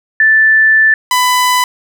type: tone pair in turn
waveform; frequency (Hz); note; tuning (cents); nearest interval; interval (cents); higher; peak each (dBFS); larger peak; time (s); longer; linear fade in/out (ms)
sine / sawtooth; 1760 / 998.9; A6 / B5; 0 / +19; minor seventh; 981; first; -5; neither; 0.2-0.94 / 1.11-1.64; first; 2
effects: none